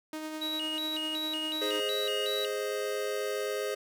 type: tone with tremolo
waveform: sawtooth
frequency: 311.1 Hz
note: D#4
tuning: in tune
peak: -31 dBFS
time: 0.13-1.8 s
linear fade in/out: 2 ms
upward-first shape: sine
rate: 10 Hz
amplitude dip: 30%
type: tone with vibrato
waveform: triangle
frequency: 3339 Hz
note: G#7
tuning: 9 cents sharp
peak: -31 dBFS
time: 0.41-2.46 s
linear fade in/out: 10 ms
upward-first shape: square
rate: 2.7 Hz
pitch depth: 260 cents each way
type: chord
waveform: square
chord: Ab major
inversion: none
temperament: equal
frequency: 415.3 / 523.3 / 622.3 Hz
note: Ab4 / C5 / Eb5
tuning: 0 / 0 / 0 cents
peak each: -34 / -36 / -39 dBFS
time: 1.61-3.75 s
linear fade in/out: 10 ms
effects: none